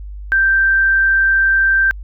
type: tone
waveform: sine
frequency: 1568 Hz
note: G6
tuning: in tune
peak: -10 dBFS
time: 0.32-1.91 s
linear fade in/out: 0 ms
effects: added 50 Hz sine -27 dBFS peak until 2.03 s